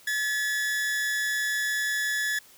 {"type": "tone pair together", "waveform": "40% pulse", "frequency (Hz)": [1714.1, 1924], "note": ["A6", "B6"], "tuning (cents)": [-46, -46], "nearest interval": "major second", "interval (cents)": 200, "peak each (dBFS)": [-25, -35], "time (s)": [0.07, 2.39], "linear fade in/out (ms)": 5, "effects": ["white hiss -54 dBFS RMS until 2.57 s"]}